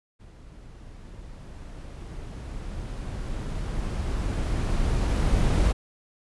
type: noise with level ramp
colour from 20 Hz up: brown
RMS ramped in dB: -47 to -20 dBFS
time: 0.19-5.73 s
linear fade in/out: 20 ms
effects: resampled to 24000 Hz